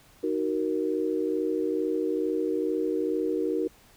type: chord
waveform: sine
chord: D# minor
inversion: none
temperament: just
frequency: 311.1 / 373.4 / 466.7 Hz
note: D#4 / F#4 / A#4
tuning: 0 / +16 / +2 cents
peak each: -29 dBFS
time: 0.23-3.68 s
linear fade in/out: 10 ms
effects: pink hiss -57 dBFS RMS until 3.96 s